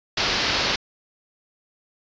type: low-pass noise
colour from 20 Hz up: white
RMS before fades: -23 dBFS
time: 0.17-0.76 s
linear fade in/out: 5 ms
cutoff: 5300 Hz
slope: 48 dB/octave
effects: resampled to 16000 Hz